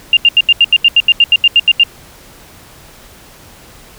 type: tone bursts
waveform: sine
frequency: 2797 Hz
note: F7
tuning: 2 cents sharp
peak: -3 dBFS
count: 15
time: 0.13-1.835 s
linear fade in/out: 2 ms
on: 39 ms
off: 80 ms
effects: pink hiss -39 dBFS RMS until 3.98 s